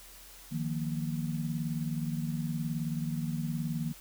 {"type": "chord", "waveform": "sine", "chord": "Eb suspended second", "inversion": "none", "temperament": "equal", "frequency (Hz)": [155.56, 174.61, 233.1], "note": ["Eb3", "F3", "Bb3"], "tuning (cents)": [0, 0, 0], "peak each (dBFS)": [-33, -37, -36], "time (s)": [0.51, 3.93], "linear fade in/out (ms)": 20, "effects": ["added 43 Hz sine -56 dBFS peak until 4 s", "white hiss -52 dBFS RMS until 4 s"]}